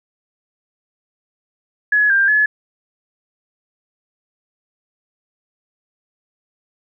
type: tone with pitch steps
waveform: sine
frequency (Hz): 1691 / 1590 / 1708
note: G#6 / G6 / G#6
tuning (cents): +31 / +24 / +48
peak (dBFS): -11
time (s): 1.92-2.46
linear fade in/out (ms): 5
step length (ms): 180
effects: none